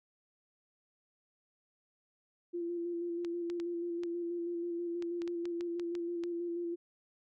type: tone with vibrato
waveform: sine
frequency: 343.7 Hz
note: F4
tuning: 28 cents flat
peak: -34 dBFS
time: 2.53-6.76 s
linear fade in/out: 20 ms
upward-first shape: square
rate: 6.2 Hz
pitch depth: 19 cents each way
type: clicks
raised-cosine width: 0.2 ms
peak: -30 dBFS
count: 12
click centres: 3.248 / 3.5 / 3.6 / 4.035 / 5.024 / 5.219 / 5.277 / 5.455 / 5.609 / 5.797 / 5.952 / 6.237 s
effects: none